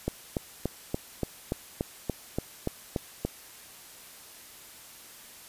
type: click train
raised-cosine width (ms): 2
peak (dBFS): -14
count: 12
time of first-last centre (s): 0.08-3.25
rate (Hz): 3.47
effects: white hiss -49 dBFS RMS until 5.48 s + resampled to 32000 Hz